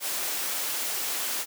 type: high-pass noise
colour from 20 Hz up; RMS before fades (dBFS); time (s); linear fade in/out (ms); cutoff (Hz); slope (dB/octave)
white; -30; 0-1.46; 50; 320; 12
effects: none